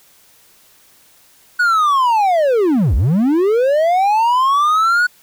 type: linear two-way sweep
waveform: triangle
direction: down then up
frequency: 1480 to 51.91 to 1480 Hz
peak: -9 dBFS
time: 1.59-5.07 s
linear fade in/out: 10 ms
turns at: 2.95 s
effects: white hiss -50 dBFS RMS until 5.22 s